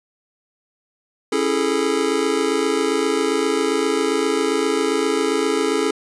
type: chord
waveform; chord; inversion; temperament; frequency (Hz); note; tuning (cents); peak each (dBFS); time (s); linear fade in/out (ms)
square; A major seventh; first; just; 275 / 330 / 412.5 / 440; C#4 / E4 / G#4 / A4; -14 / +2 / -12 / 0; -25 / -25 / -23 / -23; 1.32-5.91; 5
effects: resampled to 24000 Hz